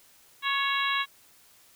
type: harmonic tone with a mistuned harmonic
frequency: 552 Hz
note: C#5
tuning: 7 cents flat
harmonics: 2 / 3 / 4 / 5 / 6 / 7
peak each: -29 / -31 / -32 / -33 / -34 / -34 dBFS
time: 0.42-1.06 s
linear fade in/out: 50 ms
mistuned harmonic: 3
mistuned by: +26 cents
effects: white hiss -58 dBFS RMS until 1.75 s